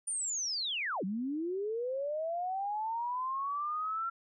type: linear two-way sweep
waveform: sine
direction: down then up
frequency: 9350 to 180 to 1364 Hz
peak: -32 dBFS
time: 0.07-4.1 s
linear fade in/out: 10 ms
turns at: 1.04 s
effects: none